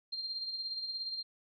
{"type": "tone with tremolo", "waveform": "sine", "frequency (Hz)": 4186, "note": "C8", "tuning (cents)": 0, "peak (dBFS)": -34, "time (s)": [0.12, 1.23], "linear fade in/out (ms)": 10, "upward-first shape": "sine", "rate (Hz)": 17, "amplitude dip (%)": 50, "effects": []}